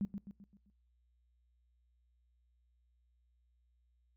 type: tone with echo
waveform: sine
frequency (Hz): 201.1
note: G3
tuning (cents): +44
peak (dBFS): -31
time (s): 0.01-0.05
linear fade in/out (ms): 0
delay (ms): 130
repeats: 5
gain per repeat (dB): -7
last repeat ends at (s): 0.7
effects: noise-tail reverb RT60 0.6 s tail -23 dB re dry + added 60 Hz sine -70 dBFS peak until 4.16 s